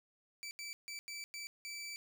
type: tone bursts at uneven times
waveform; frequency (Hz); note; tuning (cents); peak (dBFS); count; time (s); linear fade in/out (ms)
20% pulse; 2318; D7; -23; -38; 6; 0.43-0.51 / 0.59-0.73 / 0.88-0.99 / 1.08-1.24 / 1.34-1.47 / 1.65-1.96; 0
effects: none